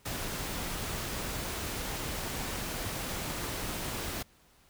pink noise, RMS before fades -36 dBFS, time 0.05-4.23 s, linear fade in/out 10 ms, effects pink hiss -63 dBFS RMS until 4.69 s

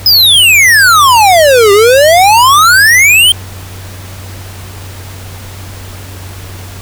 square exponential two-way sweep, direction down then up, 5150 to 392 to 3190 Hz, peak -3 dBFS, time 0.06-3.32 s, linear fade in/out 2 ms, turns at 1.72 s, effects added 94 Hz sine -25 dBFS peak until 6.81 s + pink hiss -30 dBFS RMS until 6.81 s

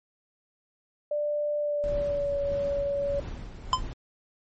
sine tone with pitch glide, 591 to 565.6 Hz, D5 to C#5, +11 to +35 cents, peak -25 dBFS, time 1.11-3.2 s, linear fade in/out 5 ms, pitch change -76 cents, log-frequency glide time 1.59-2.39 s
brown noise with tremolo, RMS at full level -35 dBFS, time 1.84-3.93 s, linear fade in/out 0 ms, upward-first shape sine, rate 1.6 Hz, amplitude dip 50%
square tone with exponential decay, 1027 Hz, C6, 33 cents flat, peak -16 dBFS, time 3.73-3.82 s, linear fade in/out 1 ms, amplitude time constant 19 ms
effects MP3 32 kbps

